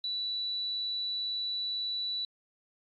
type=tone; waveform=sine; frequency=3951 Hz; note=B7; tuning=in tune; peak=-31 dBFS; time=0.04-2.25 s; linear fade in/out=2 ms; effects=AAC 64 kbps